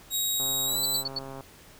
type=tone with pitch glide; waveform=15% pulse; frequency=3800 to 3996 Hz; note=A#7 to B7; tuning=+33 to +20 cents; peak=-19 dBFS; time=0.1-1.04 s; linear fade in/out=50 ms; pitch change=+87 cents; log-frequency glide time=0.66-0.79 s
type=click train; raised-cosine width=1 ms; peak=-27 dBFS; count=137; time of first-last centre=0.4-1.407 s; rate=135 Hz
type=tone bursts; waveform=sine; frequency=4435 Hz; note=C#8; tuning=in tune; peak=-27 dBFS; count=4; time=0.83-1.189 s; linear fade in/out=5 ms; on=29 ms; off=81 ms
effects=pink hiss -52 dBFS RMS until 1.79 s